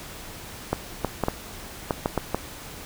clicks, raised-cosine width 1 ms, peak -8 dBFS, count 8, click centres 0.73 / 1.047 / 1.237 / 1.284 / 1.908 / 2.059 / 2.177 / 2.346 s, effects pink hiss -40 dBFS RMS until 2.85 s

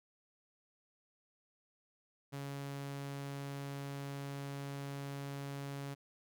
sawtooth tone, 139.9 Hz, C#3, 16 cents sharp, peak -37 dBFS, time 2.32-5.95 s, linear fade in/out 20 ms, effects none

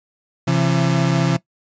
35% pulse tone pair together, 133.7 / 168.45 Hz, C3 / E3, +38 / +38 cents, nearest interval major third, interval 400 cents, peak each -16 dBFS, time 0.47-1.37 s, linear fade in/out 10 ms, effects noise-tail reverb RT60 0.1 s tail -18 dB re dry + resampled to 16000 Hz

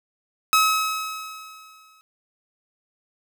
sawtooth tone with exponential decay, 1282 Hz, E6, 49 cents flat, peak -10 dBFS, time 0.53-2.01 s, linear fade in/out 0 ms, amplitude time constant 320 ms, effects none

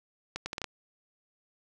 accelerating click train, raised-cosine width 0.2 ms, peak -17 dBFS, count 6, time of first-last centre 0.36-0.643 s, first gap 100 ms, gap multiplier 0.71, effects none

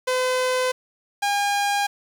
sawtooth tone pair in turn, 509 / 810.2 Hz, C5 / G#5, -48 / -43 cents, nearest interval minor sixth, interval 805 cents, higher second, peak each -16 dBFS, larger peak neither, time 0.07-0.72 / 1.22-1.87 s, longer neither, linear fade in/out 10 ms, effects low-pass 10000 Hz 12 dB/octave + 7-bit

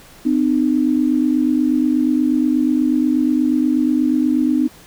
sine tone pair together, 255.3 / 303.6 Hz, C4 / D#4, -42 / -42 cents, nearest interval minor third, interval 300 cents, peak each -16 dBFS, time 0.25-4.68 s, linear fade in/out 10 ms, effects pink hiss -44 dBFS RMS until 4.86 s

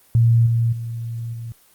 sine tone with level steps, 116.1 Hz, A#2, 7 cents flat, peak -11 / -15 / -25 / -28 dBFS, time 0.15-1.52 s, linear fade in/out 0 ms, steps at 0.46 / 0.72 / 1.33 s, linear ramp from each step 10 ms, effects white hiss -54 dBFS RMS until 1.74 s + Opus 24 kbps

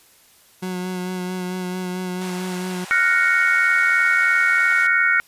30% pulse tone with vibrato, 182.7 Hz, F#3, 22 cents flat, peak -22 dBFS, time 0.62-2.85 s, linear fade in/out 10 ms, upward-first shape sine, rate 4.5 Hz, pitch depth 21 cents each way
pink band-pass noise, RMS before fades -38 dBFS, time 2.21-4.87 s, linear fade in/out 5 ms, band 660 to 11000 Hz, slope 24 dB/octave
sine chord, Gb major seventh, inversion third, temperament equal, 1396.9 / 1480 / 1864.7 / 2217 Hz, F6 / Gb6 / Bb6 / Db7, 0 / 0 / 0 / 0 cents, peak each -20 dBFS, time 2.91-5.2 s, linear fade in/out 0 ms
effects white hiss -53 dBFS RMS until 5.27 s + resampled to 32000 Hz

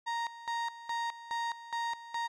35% pulse tone with tremolo, 932.3 Hz, A#5, in tune, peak -30 dBFS, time 0.06-2.28 s, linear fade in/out 20 ms, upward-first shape square, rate 2.4 Hz, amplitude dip 80%, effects low-pass 5000 Hz 12 dB/octave

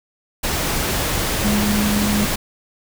sine tone in noise, 207.7 Hz, G#3, in tune, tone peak -17 dBFS, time 1.44-2.25 s, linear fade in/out 10 ms, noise pink, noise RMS -21 dBFS, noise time 0.43-2.36 s, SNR +1 dB, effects none

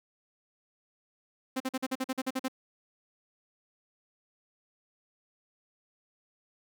sawtooth tone bursts, 261.1 Hz, C4, 3 cents flat, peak -25 dBFS, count 11, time 1.56-2.483 s, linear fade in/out 10 ms, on 43 ms, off 45 ms, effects none

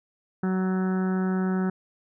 harmonic tone with a mistuned harmonic, 187.1 Hz, F#3, 20 cents sharp, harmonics 1 / 2 / 3 / 4 / 5 / 6 / 7 / 8 / 9 / 10, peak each -23 / -31 / -45 / -39 / -43 / -50 / -40 / -41 / -46 / -53 dBFS, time 0.43-1.7 s, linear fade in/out 5 ms, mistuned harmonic 10, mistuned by -45 cents, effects none

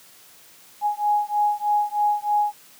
sine beating tone pair, 830.6 / 833.8 Hz, G#5 / G#5, 0 / +7 cents, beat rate 3.2 Hz, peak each -22 dBFS, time 0.81-2.54 s, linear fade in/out 50 ms, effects white hiss -50 dBFS RMS until 2.79 s + high-pass 100 Hz 12 dB/octave

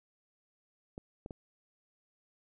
clicks, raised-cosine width 2 ms, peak -29 dBFS, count 3, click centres 0.979 / 1.261 / 1.308 s, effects none

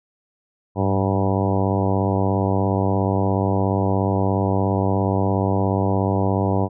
harmonic tone with a mistuned harmonic, 97 Hz, G2, 18 cents flat, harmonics 1 / 2 / 3 / 4 / 5 / 6 / 7 / 8 / 9 / 10, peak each -21 / -24 / -26 / -27 / -28 / -29 / -29 / -30 / -31 / -31 dBFS, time 0.75-6.69 s, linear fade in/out 50 ms, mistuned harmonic 1, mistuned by +60 cents, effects none

